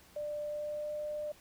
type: tone with pitch glide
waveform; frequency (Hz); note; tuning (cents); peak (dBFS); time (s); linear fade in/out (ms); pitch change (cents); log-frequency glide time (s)
sine; 594 to 599.5; D5 to D5; +20 to +36; -35; 0.16-1.32; 5; +16; 0.41-0.96
effects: pink hiss -60 dBFS RMS until 1.4 s